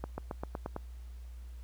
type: accelerating click train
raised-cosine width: 1 ms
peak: -22 dBFS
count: 7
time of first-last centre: 0.04-0.764 s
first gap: 140 ms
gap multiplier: 0.94
effects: added 60 Hz sine -43 dBFS peak until 1.63 s + pink hiss -65 dBFS RMS until 1.63 s